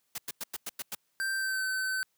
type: noise bursts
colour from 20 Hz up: white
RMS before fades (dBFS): -36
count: 7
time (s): 0.15-0.95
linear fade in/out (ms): 5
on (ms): 32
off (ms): 96
type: tone with pitch glide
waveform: square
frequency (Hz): 1568 to 1528.7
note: G6 to G6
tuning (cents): 0 to -44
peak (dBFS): -30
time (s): 1.2-2.03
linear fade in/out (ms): 0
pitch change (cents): -44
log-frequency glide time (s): 1.34-1.64
effects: white hiss -75 dBFS RMS until 2.17 s + high-pass 80 Hz 12 dB/octave